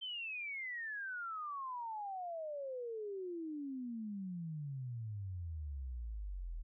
sine exponential sweep, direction down, 3136 to 38.89 Hz, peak -40 dBFS, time 0.01-6.63 s, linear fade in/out 20 ms, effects none

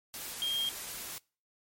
sine tone in noise, 3220 Hz, G7, 46 cents sharp, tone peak -29 dBFS, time 0.42-0.69 s, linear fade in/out 0 ms, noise white, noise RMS -41 dBFS, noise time 0.14-1.18 s, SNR +9 dB, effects noise-tail reverb RT60 0.4 s tail -26 dB re dry + MP3 64 kbps

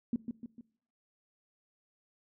sine tone with echo, 236.2 Hz, A#3, 23 cents sharp, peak -27 dBFS, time 0.13-0.16 s, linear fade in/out 2 ms, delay 150 ms, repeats 3, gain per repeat -6 dB, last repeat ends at 0.61 s, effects noise-tail reverb RT60 0.6 s tail -21 dB re dry

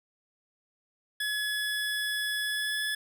25% pulse tone with pitch glide, 1700 to 1712.8 Hz, G#6 to A6, +40 to -47 cents, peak -25 dBFS, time 1.2-2.95 s, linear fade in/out 5 ms, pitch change +13 cents, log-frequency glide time 2.44-2.82 s, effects none

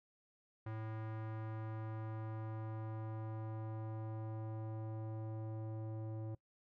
square tone with low-pass filter sweep, 110 Hz, A2, in tune, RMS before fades -44 dBFS, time 0.66-6.35 s, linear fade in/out 5 ms, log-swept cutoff 1600 to 580 Hz, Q 1.2, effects noise-tail reverb RT60 0.1 s tail -21 dB re dry

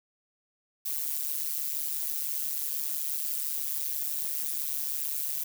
violet noise with amplitude modulation, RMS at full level -28 dBFS, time 0.85-5.44 s, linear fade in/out 10 ms, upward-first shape sine, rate 146 Hz, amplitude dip 90%, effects none

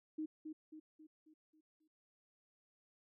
sine tone with echo, 311.1 Hz, D#4, in tune, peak -38 dBFS, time 0.18-0.26 s, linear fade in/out 10 ms, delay 270 ms, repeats 6, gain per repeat -6 dB, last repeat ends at 1.88 s, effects none

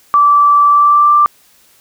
sine tone with pitch glide, 1162 to 1179.6 Hz, D6 to D6, -19 to +7 cents, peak -5 dBFS, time 0.14-1.26 s, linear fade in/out 0 ms, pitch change +26 cents, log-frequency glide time 0.69-1.14 s, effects white hiss -49 dBFS RMS until 1.8 s

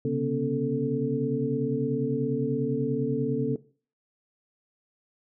sine tone cluster, 130.6 / 140.7 / 240.6 / 277.6 / 442.2 Hz, C3 / C#3 / B3 / C#4 / A4, -3 / +26 / -45 / +3 / +9 cents, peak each -34 / -31 / -30 / -31 / -28 dBFS, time 0.05-3.56 s, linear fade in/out 2 ms, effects noise-tail reverb RT60 0.4 s tail -18 dB re dry

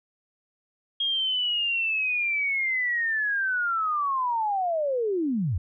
sine linear sweep, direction down, 3262 to 72.6 Hz, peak -23 dBFS, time 1-5.58 s, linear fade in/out 5 ms, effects none

